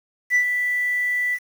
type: tone with ADSR envelope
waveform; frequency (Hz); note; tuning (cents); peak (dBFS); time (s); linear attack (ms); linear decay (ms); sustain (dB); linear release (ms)
sine; 1975.5; B6; 0; -11; 0.3-1.39; 53; 86; -8; 54
effects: tanh soft clip ceiling -13 dBFS + 7-bit